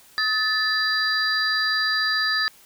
sine tone cluster, 1273 / 1750 / 3965 / 4771 Hz, D#6 / A6 / B7 / D8, +39 / -10 / +6 / +26 cents, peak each -29 / -22 / -30 / -25 dBFS, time 0.18-2.48 s, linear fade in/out 0 ms, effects white hiss -52 dBFS RMS until 2.65 s

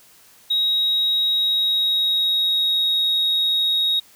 sine tone with pitch glide, 3800 to 3769 Hz, A#7 to A#7, +33 to +18 cents, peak -15 dBFS, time 0.5-4 s, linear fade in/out 10 ms, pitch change -15 cents, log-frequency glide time 1.34-2.94 s, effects tanh soft clip ceiling -14 dBFS + white hiss -51 dBFS RMS until 4.15 s

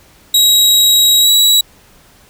sawtooth tone with pitch glide, 3833 to 3893 Hz, A#7 to B7, +47 to -26 cents, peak -4 dBFS, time 0.34-1.61 s, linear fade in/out 5 ms, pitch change +27 cents, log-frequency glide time 1.21-1.28 s, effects pink hiss -46 dBFS RMS until 2.29 s

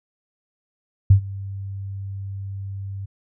sine tone with ADSR envelope, 98 Hz, G2, in tune, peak -6 dBFS, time 1.1-3.06 s, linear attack 7 ms, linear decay 94 ms, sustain -22 dB, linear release 12 ms, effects none

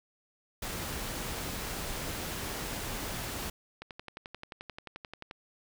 pink noise, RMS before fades -37 dBFS, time 0.62-3.5 s, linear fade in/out 5 ms
click train, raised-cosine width 0.3 ms, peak -26 dBFS, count 18, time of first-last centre 3.82-5.311 s, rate 11.4 Hz
effects none

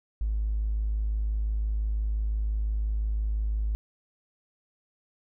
triangle tone with tanh clipping, 52.9 Hz, G#1, 33 cents sharp, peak -24 dBFS, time 0.21-3.75 s, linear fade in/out 0 ms, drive 1 dB, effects none

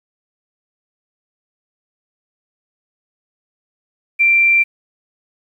sine tone, 2358 Hz, D7, 6 cents sharp, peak -9 dBFS, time 4.19-4.64 s, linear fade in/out 20 ms, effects 8-bit

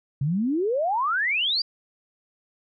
sine exponential sweep, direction up, 131.1 to 4855 Hz, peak -21 dBFS, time 0.21-1.62 s, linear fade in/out 5 ms, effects none

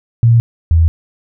sine tone pair in turn, 116.54 / 82.07 Hz, A#2 / E2, 0 / -7 cents, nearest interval tritone, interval 607 cents, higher first, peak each -5 / -6 dBFS, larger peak first, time 0.23-0.4 / 0.71-0.88 s, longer neither, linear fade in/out 0 ms, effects none

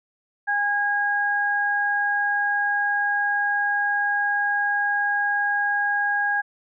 sine tone pair together, 817.1 / 1637 Hz, G#5 / G#6, -28 / -25 cents, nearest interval octave, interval 1203 cents, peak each -25 / -21 dBFS, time 0.47-6.42 s, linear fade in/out 20 ms, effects none

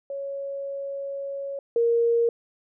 sine tone pair in turn, 555 / 467 Hz, C#5 / A#4, +2 / +3 cents, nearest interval minor third, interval 299 cents, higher first, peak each -29 / -18 dBFS, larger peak second, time 0.1-1.59 / 1.76-2.29 s, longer first, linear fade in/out 2 ms, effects none

